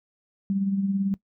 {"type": "tone with tremolo", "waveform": "sine", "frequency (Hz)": 196, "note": "G3", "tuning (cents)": 0, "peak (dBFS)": -20, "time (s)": [0.5, 1.14], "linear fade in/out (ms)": 0, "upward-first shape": "sine", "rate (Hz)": 18, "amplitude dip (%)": 50, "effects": ["noise-tail reverb RT60 0.1 s tail -20 dB re dry"]}